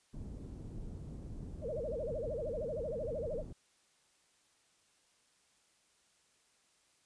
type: low-pass noise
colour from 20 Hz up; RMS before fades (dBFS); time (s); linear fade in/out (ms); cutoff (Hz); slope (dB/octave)
pink; -45; 0.13-3.53; 10; 270; 12
type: tone with vibrato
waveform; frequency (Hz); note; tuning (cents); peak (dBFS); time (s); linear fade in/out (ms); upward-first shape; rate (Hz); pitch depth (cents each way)
sine; 533; C5; +32; -36; 1.61-3.44; 50; sine; 13; 290
effects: white hiss -71 dBFS RMS until 7.05 s + resampled to 22050 Hz